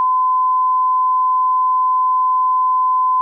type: tone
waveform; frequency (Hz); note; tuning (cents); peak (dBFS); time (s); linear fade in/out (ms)
sine; 1019; C6; -46; -12; 0-3.21; 0
effects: none